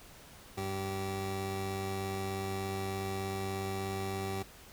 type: tone pair together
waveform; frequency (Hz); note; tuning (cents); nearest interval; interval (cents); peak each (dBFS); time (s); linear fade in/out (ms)
25% pulse; 96.7 / 386.8; G2 / G4; -23 / -23; 2 octaves; 2400; -34 / -33; 0.57-4.43; 10
effects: pink hiss -54 dBFS RMS until 4.72 s